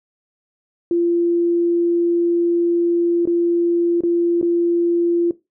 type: tone with dropouts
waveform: sine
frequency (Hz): 343.3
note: F4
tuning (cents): -30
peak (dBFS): -14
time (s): 0.91-5.31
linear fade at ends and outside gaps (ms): 2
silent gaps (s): 3.255-3.273 / 4.007-4.035 / 4.414-4.427
effects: noise-tail reverb RT60 0.2 s tail -17 dB re dry